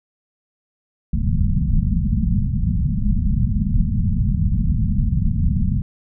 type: low-pass noise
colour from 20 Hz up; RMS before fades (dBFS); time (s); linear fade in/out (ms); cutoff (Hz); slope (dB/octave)
pink; -18; 1.13-5.82; 2; 230; 96
effects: none